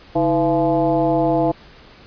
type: tone with frequency modulation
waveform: sine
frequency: 500 Hz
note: B4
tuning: 21 cents sharp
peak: -14 dBFS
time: 0.15-1.52 s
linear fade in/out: 10 ms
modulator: 179 Hz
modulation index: 1.7
effects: pink hiss -45 dBFS RMS until 2.06 s + resampled to 11025 Hz